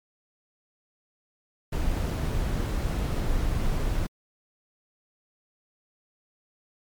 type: noise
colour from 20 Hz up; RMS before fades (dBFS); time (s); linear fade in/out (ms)
brown; -26; 1.72-4.07; 10
effects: MP3 96 kbps